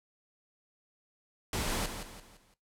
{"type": "noise with echo", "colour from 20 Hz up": "pink", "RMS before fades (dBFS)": -33, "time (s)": [1.53, 1.86], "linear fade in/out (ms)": 2, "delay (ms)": 170, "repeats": 4, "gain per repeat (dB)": -8, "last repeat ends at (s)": 2.54, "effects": ["noise-tail reverb RT60 0.2 s tail -17 dB re dry", "low-pass 12000 Hz 12 dB/octave"]}